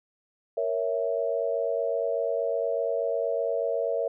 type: chord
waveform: sine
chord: A# diminished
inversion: none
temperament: equal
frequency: 466.2 / 554.4 / 659.3 Hz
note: A#4 / C#5 / E5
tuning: 0 / 0 / 0 cents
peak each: -29 dBFS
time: 0.57-4.08 s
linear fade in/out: 5 ms
effects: none